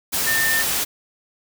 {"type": "tone in noise", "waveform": "sine", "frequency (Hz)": 1800, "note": "A6", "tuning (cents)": 39, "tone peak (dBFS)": -19, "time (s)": [0.26, 0.63], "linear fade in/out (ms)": 20, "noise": "white", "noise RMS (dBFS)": -22, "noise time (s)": [0.12, 0.85], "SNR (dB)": 0, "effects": []}